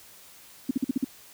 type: tone bursts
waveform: sine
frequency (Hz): 261.6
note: C4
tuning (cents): 0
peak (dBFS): -20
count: 6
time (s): 0.69-1.045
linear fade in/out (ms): 5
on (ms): 20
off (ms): 47
effects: white hiss -51 dBFS RMS until 1.33 s